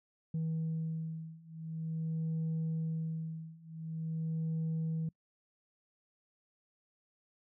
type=beating tone pair; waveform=sine; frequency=160.7 / 161.16 Hz; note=E3 / E3; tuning=-44 / -39 cents; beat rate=0.46 Hz; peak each=-36 / -35 dBFS; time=0.34-5.09 s; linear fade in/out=5 ms; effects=noise-tail reverb RT60 0.1 s tail -26 dB re dry + tanh soft clip ceiling -30 dBFS